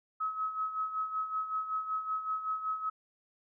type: tone with tremolo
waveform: sine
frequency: 1282 Hz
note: E6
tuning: 49 cents flat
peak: -29 dBFS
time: 0.2-2.9 s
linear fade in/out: 10 ms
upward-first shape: sine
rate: 5.3 Hz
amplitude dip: 65%
effects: none